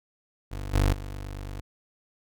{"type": "tone with level steps", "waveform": "25% pulse", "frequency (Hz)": 49, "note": "G1", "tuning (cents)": 0, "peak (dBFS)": [-29, -16, -31], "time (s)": [0.51, 1.61], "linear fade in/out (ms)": 10, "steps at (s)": [0.73, 0.92], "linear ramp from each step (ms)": 20, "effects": []}